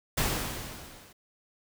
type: noise with level ramp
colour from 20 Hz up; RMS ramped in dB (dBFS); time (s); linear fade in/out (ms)
pink; -26 to -54; 0.17-1.13; 10
effects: none